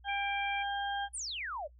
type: harmonic tone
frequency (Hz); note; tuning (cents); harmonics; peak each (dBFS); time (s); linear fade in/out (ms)
802; G5; +39; 1 / 2 / 4; -34 / -39 / -40; 0.04-1.09; 50
type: tone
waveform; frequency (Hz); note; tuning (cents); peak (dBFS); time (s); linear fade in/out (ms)
sine; 2354; D7; +3; -37; 0.08-0.63; 10
type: exponential sweep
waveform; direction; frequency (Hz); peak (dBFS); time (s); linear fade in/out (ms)
sine; down; 10290 to 536; -36; 1.13-1.68; 20
effects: noise-tail reverb RT60 0.1 s tail -19 dB re dry + added 60 Hz sine -55 dBFS peak until 1.79 s